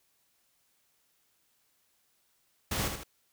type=noise with echo; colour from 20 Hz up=pink; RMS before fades=-32 dBFS; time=2.71-2.88 s; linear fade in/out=5 ms; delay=78 ms; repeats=2; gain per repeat=-6 dB; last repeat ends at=3.036 s; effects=white hiss -72 dBFS RMS until 3.32 s